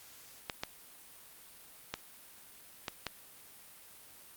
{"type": "clicks", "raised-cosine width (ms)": 0.2, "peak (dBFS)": -17, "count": 5, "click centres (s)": [0.498, 0.635, 1.94, 2.882, 3.067], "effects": ["white hiss -55 dBFS RMS until 4.36 s", "Opus 48 kbps"]}